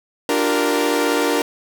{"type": "chord", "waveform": "sawtooth", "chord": "G minor seventh", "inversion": "second", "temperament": "equal with one note detuned", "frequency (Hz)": [293.7, 349.2, 387.7, 466.2], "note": ["D4", "F4", "G4", "Bb4"], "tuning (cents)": [0, 0, -19, 0], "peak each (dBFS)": [-17, -20, -22, -16], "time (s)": [0.29, 1.42], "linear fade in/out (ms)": 2, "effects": []}